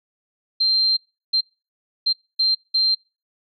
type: tone bursts at uneven times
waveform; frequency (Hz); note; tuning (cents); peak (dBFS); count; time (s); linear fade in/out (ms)
sine; 4155; C8; -13; -15; 5; 0.6-0.97 / 1.33-1.41 / 2.06-2.13 / 2.39-2.55 / 2.74-2.95; 10
effects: noise-tail reverb RT60 0.3 s tail -24 dB re dry